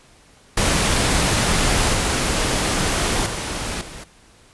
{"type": "noise with level steps", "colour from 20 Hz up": "pink", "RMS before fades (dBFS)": [-18, -20, -26, -36], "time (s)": [0.57, 4.04], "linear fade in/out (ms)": 5, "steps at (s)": [1.93, 3.26, 3.81], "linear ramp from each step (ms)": 2, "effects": ["pink hiss -51 dBFS RMS until 4.53 s", "resampled to 24000 Hz"]}